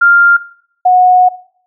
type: tone pair in turn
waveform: sine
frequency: 1396.9 / 730.8 Hz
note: F6 / F#5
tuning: 0 / -22 cents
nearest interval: major seventh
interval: 1122 cents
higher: first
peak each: -4 dBFS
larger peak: neither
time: 0.01-0.37 / 0.85-1.29 s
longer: second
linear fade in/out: 10 ms
effects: noise-tail reverb RT60 0.6 s tail -18 dB re dry